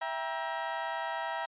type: chord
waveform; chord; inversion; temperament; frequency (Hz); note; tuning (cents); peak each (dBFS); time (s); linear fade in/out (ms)
30% pulse; E diminished; none; just; 659.3 / 791.1 / 949.3; E5 / G5 / Bb5; 0 / +16 / +31; -35 / -36 / -33; 0.01-1.46; 10
effects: resampled to 8000 Hz